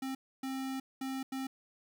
square tone bursts at uneven times, 265.4 Hz, C4, 25 cents sharp, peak -36 dBFS, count 4, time 0.02-0.15 / 0.43-0.8 / 1.01-1.23 / 1.32-1.47 s, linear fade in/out 5 ms, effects 12-bit

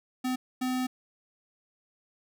square tone bursts at uneven times, 254.9 Hz, C4, 45 cents flat, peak -28 dBFS, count 2, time 0.24-0.36 / 0.61-0.87 s, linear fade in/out 10 ms, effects none

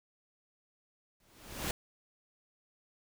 pink noise with exponential growth, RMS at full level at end -32 dBFS, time 1.2-1.71 s, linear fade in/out 2 ms, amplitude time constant 110 ms, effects none

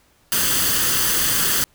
white noise with comb filter, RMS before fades -19 dBFS, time 0.32-1.64 s, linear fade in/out 0 ms, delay 0.64 ms, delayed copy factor +0.55, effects pink hiss -58 dBFS RMS until 1.74 s

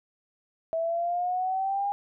sine exponential sweep, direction up, 650 to 814 Hz, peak -25 dBFS, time 0.73-1.92 s, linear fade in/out 0 ms, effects none

